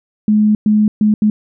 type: tone bursts at uneven times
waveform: sine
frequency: 212.1 Hz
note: G#3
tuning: 37 cents sharp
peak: -8 dBFS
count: 4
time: 0.28-0.55 / 0.66-0.88 / 1.01-1.14 / 1.22-1.3 s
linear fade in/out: 2 ms
effects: none